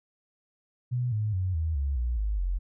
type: tone with pitch steps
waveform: sine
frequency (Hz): 123.47 / 106.87 / 92.5 / 80.06 / 69.3 / 59.98 / 51.91 / 44.93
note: B2 / A2 / F#2 / D#2 / C#2 / B1 / G#1 / F1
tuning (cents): 0 / -50 / 0 / +50 / 0 / -50 / 0 / +50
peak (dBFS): -25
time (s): 0.91-2.59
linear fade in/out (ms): 20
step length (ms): 210
effects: none